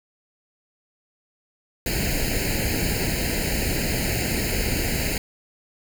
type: noise with comb filter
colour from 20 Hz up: pink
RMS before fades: -24 dBFS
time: 1.86-5.18 s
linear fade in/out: 2 ms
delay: 0.43 ms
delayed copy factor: +0.95
effects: none